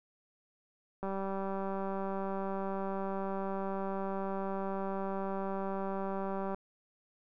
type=click train; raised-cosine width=1 ms; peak=-24 dBFS; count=1071; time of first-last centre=1.03-6.545 s; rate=194 Hz; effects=none